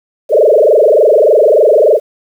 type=tone with frequency modulation; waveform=sine; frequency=523.3 Hz; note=C5; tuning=in tune; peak=-4 dBFS; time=0.29-2 s; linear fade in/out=50 ms; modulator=23.4 Hz; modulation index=4.6; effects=7-bit